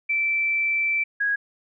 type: tone pair in turn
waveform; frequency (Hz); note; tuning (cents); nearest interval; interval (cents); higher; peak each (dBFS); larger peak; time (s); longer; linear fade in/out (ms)
sine; 2331 / 1651.9; D7 / G#6; -14 / -10; tritone; 596; first; -20; neither; 0.09-1.04 / 1.2-1.36; first; 10
effects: none